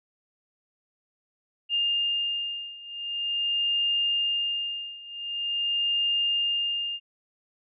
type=beating tone pair; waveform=sine; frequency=2813 / 2813.45 Hz; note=F7 / F7; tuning=+12 / +12 cents; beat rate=0.45 Hz; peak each=-29 / -27 dBFS; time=1.69-7 s; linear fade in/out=50 ms; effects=none